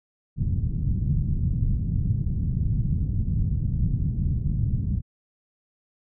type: low-pass noise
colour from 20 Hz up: white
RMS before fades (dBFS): -24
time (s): 0.36-5.02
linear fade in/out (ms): 50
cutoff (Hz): 150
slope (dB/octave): 24
effects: none